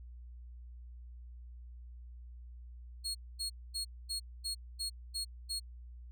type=tone bursts; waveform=30% pulse; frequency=4301 Hz; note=C8; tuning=47 cents sharp; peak=-32 dBFS; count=8; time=3.04-5.6 s; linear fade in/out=20 ms; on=110 ms; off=240 ms; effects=added 60 Hz sine -47 dBFS peak until 6.11 s